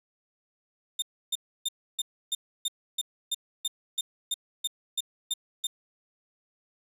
sawtooth tone bursts, 3624 Hz, A#7, 50 cents flat, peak -23 dBFS, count 15, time 0.99-5.67 s, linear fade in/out 5 ms, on 32 ms, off 300 ms, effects resampled to 32000 Hz + 10-bit

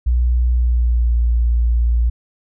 sine tone with pitch glide, 60.7 to 58.53 Hz, B1 to A#1, -29 to +8 cents, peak -12 dBFS, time 0.06-2.1 s, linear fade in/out 10 ms, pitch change -63 cents, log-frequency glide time 0.53-1.15 s, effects none

